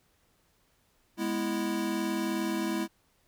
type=chord; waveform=square; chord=E major; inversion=first; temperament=equal; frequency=207.7 / 246.9 / 329.6 Hz; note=G#3 / B3 / E4; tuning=0 / 0 / 0 cents; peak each=-34 / -37 / -32 dBFS; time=1.17-2.88 s; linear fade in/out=50 ms; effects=pink hiss -69 dBFS RMS until 3.27 s